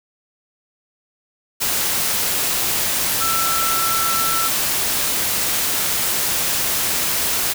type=tone in noise; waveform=sine; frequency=1335 Hz; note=E6; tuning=22 cents sharp; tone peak=-21 dBFS; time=3.2-4.49 s; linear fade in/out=20 ms; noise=white; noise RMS=-20 dBFS; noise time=1.6-7.54 s; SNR=-4 dB; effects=none